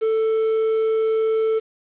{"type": "tone", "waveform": "triangle", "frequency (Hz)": 442.3, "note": "A4", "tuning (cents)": 9, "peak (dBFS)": -15, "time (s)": [0.01, 1.6], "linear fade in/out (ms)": 20, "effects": ["resampled to 8000 Hz", "8-bit"]}